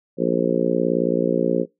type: harmonic tone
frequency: 58.8 Hz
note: A#1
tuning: 16 cents sharp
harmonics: 3 / 4 / 5 / 6 / 7 / 8 / 9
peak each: -25 / -25 / -25 / -25 / -25 / -25 / -25 dBFS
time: 0.17-1.66 s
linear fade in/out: 50 ms
effects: noise-tail reverb RT60 0.2 s tail -23 dB re dry